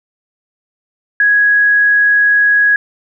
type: tone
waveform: sine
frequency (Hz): 1664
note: G#6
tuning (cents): +3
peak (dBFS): -7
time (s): 1.2-2.76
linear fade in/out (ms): 2
effects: none